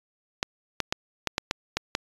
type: clicks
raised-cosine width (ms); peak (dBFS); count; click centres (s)
0.2; -7; 8; 0.429 / 0.803 / 0.925 / 1.273 / 1.381 / 1.511 / 1.77 / 1.951
effects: resampled to 24000 Hz